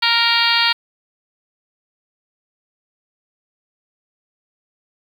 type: harmonic tone with a mistuned harmonic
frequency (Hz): 466.2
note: A#4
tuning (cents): 0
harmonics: 2 / 3 / 4 / 5 / 6 / 7 / 8 / 9 / 10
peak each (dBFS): -22 / -22 / -22 / -22 / -22 / -22 / -22 / -22 / -22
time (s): 0.02-0.73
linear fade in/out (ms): 10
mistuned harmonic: 10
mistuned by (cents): -26
effects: 7-bit

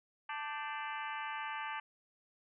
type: harmonic tone with a mistuned harmonic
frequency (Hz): 294.2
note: D4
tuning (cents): +3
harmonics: 3 / 4 / 5 / 6 / 7 / 8 / 9 / 10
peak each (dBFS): -42 / -44 / -46 / -48 / -49 / -50 / -51 / -52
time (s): 0.29-1.8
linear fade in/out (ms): 5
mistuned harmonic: 5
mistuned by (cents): +100
effects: none

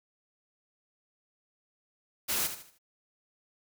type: noise with echo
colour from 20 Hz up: white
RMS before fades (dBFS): -30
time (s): 2.28-2.48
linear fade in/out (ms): 20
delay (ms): 77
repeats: 4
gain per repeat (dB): -9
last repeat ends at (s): 2.788
effects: none

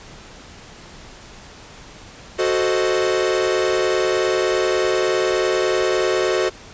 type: chord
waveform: 45% pulse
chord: F# diminished seventh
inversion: none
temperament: equal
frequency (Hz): 370 / 440 / 523.3 / 622.3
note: F#4 / A4 / C5 / Eb5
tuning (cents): 0 / 0 / 0 / 0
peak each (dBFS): -20 / -23 / -24 / -25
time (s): 2.38-6.5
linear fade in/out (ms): 20
effects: pink hiss -41 dBFS RMS until 6.73 s + resampled to 16000 Hz

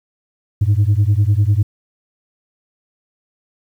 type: beating tone pair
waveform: sine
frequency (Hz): 98 / 108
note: G2 / A2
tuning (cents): 0 / -32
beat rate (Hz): 10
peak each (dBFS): -12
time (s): 0.61-1.63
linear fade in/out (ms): 10
effects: tanh soft clip ceiling -8 dBFS + 8-bit

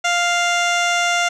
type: tone with low-pass filter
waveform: 15% pulse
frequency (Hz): 698.5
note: F5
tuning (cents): 0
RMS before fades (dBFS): -18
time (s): 0.04-1.29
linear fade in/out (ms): 10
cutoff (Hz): 5800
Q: 1.6
effects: none

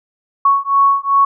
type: beating tone pair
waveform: sine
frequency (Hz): 1108.7 / 1111.3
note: C#6 / C#6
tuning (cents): 0 / +4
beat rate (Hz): 2.6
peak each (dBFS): -13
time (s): 0.45-1.25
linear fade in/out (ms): 5
effects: none

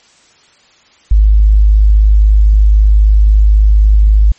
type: tone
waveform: sine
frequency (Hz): 51.91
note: G#1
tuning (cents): 0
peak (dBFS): -3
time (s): 1.11-4.32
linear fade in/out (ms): 5
effects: white hiss -47 dBFS RMS until 4.38 s + MP3 32 kbps

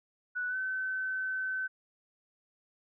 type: tone with pitch glide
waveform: sine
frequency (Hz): 1479 to 1525.9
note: F#6 to G6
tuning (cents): -1 to -47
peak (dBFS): -31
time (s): 0.35-1.68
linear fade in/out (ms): 20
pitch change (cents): +54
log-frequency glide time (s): 0.48-0.56
effects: none

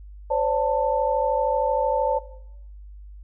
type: tone cluster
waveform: sine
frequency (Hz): 519 / 572 / 889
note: C5 / D5 / A5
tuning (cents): -14 / -46 / +18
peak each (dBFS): -24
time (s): 0.3-2.19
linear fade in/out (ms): 10
effects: noise-tail reverb RT60 0.8 s tail -17 dB re dry + added 50 Hz sine -39 dBFS peak until 3.23 s

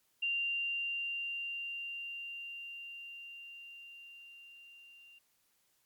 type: tone with level ramp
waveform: sine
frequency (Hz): 2780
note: F7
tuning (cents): -9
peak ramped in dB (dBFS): -30 to -55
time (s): 0.22-5.19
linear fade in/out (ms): 10
effects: white hiss -74 dBFS RMS until 5.85 s + MP3 96 kbps

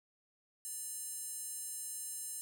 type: tone with high-pass filter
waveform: square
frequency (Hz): 583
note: D5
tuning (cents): -13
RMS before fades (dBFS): -43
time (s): 0.65-2.41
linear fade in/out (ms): 0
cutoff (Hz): 8800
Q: 3.6
effects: none

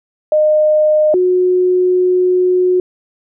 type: tone pair in turn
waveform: sine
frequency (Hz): 612 / 364.4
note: D#5 / F#4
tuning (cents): -29 / -26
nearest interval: major sixth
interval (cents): 897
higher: first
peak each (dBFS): -8 / -9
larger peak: first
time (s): 0.32-1.14 / 1.14-2.8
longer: second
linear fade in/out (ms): 2
effects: none

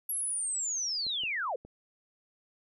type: linear sweep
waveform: sine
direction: down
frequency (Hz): 11430 to 440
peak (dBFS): -30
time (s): 0.09-1.56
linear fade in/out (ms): 5
type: clicks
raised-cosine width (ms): 2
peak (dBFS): -36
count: 3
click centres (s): 1.067 / 1.236 / 1.65
effects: none

